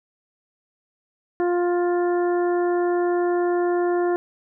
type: harmonic tone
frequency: 351.7 Hz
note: F4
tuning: 12 cents sharp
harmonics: 1 / 2 / 3 / 4 / 5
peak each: -19 / -27 / -34 / -36 / -38 dBFS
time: 1.4-4.16 s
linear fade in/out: 0 ms
effects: none